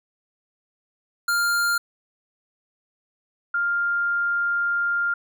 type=tone pair in turn; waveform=square / sine; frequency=1400 / 1400 Hz; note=F6 / F6; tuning=+4 / +4 cents; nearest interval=unison; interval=0 cents; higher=neither; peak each=-20 dBFS; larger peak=neither; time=1.28-1.78 / 3.54-5.14 s; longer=second; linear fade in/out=5 ms; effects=none